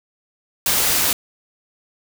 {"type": "noise", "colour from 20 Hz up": "white", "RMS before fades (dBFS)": -18, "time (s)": [0.66, 1.13], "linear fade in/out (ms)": 2, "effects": []}